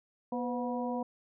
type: harmonic tone with a mistuned harmonic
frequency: 242.2 Hz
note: B3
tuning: 34 cents flat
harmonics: 1 / 2 / 3 / 4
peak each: -34 / -37 / -39 / -40 dBFS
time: 0.32-1.03 s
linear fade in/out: 5 ms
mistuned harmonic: 2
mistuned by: +67 cents
effects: none